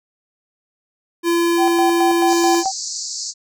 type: tone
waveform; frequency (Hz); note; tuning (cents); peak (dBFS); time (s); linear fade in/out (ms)
square; 340.4; F4; -44; -15; 1.23-2.64; 50
type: tone with tremolo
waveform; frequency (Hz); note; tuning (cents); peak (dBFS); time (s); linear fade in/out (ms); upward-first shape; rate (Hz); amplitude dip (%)
sine; 771; G5; -29; -15; 1.57-2.72; 50; square; 4.6; 70
type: band-pass noise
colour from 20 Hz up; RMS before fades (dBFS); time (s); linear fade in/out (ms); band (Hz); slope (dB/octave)
white; -27; 2.26-3.34; 50; 4300 to 7500; 96
effects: none